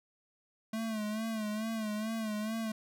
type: tone with vibrato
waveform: square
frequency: 217.8 Hz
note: A3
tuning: 17 cents flat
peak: -34 dBFS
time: 0.73-2.72 s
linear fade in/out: 5 ms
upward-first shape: sine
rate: 2.3 Hz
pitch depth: 63 cents each way
effects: none